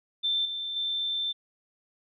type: tone with level steps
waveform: sine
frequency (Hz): 3556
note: A7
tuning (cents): +18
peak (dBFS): -24 / -31 / -27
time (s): 0.23-1.33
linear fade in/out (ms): 20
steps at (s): 0.45 / 0.76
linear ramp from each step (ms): 5
effects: none